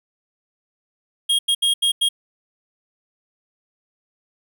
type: tone bursts at uneven times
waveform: square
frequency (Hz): 3257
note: G#7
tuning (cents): -34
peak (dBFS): -16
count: 5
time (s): 1.29-1.39 / 1.48-1.55 / 1.62-1.74 / 1.82-1.92 / 2.01-2.09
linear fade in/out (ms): 10
effects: 9-bit